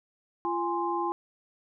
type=tone cluster; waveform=sine; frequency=344.4 / 827 / 1045 Hz; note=F4 / G#5 / C6; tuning=-24 / -8 / -2 cents; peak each=-31 dBFS; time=0.45-1.12 s; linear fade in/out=0 ms; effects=none